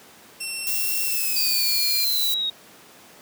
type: tone with pitch glide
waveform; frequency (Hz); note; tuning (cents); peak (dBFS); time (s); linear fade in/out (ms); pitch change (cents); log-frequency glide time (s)
15% pulse; 2708 to 2385; E7 to D7; +46 to +26; -21; 0.4-2.05; 10; -220; 1.03-1.66
type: noise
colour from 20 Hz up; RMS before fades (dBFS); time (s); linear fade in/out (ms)
violet; -25; 0.67-2.34; 0
type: linear sweep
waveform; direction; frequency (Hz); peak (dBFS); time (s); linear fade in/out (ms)
sine; down; 4699 to 3747; -22; 1.36-2.5; 5
effects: pink hiss -48 dBFS RMS until 3.21 s + high-pass 200 Hz 12 dB/octave